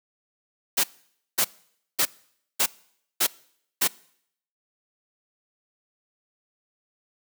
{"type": "noise bursts", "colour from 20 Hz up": "white", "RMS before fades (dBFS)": -21, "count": 6, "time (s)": [0.77, 3.878], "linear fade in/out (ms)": 10, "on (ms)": 68, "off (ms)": 540, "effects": ["noise-tail reverb RT60 0.7 s tail -23 dB re dry", "high-pass 150 Hz 12 dB/octave"]}